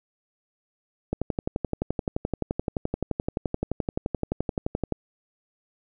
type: click train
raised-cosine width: 2 ms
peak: -12 dBFS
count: 45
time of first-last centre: 1.13-4.923 s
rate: 11.6 Hz
effects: none